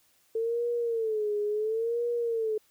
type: tone with vibrato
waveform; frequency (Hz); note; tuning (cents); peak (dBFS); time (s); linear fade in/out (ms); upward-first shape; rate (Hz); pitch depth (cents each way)
sine; 444.9; A4; +19; -26; 0.35-2.58; 5; sine; 0.72; 120
effects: white hiss -66 dBFS RMS until 2.7 s